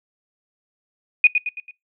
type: tone with echo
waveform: sine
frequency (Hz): 2469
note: D#7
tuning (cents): -14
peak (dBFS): -7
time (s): 1.24-1.27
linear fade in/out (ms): 2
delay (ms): 110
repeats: 4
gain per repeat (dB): -7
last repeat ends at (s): 1.71
effects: noise-tail reverb RT60 0.2 s tail -24 dB re dry